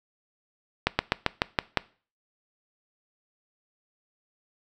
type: slowing click train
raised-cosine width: 0.3 ms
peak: -4 dBFS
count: 7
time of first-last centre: 0.87-1.773 s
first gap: 120 ms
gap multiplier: 1.09
effects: noise-tail reverb RT60 0.4 s tail -21 dB re dry